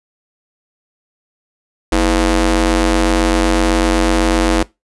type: ring-modulated tone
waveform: sawtooth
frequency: 186.1 Hz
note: F#3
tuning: 10 cents sharp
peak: -4 dBFS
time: 1.92-4.63 s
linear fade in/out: 5 ms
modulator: 137 Hz
effects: noise-tail reverb RT60 0.2 s tail -21 dB re dry + resampled to 24000 Hz